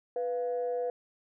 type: tone pair together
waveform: sine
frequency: 493.9 / 698.5 Hz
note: B4 / F5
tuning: 0 / 0 cents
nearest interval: tritone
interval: 600 cents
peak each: -29 / -36 dBFS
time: 0.16-0.9 s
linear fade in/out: 2 ms
effects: tanh soft clip ceiling -23 dBFS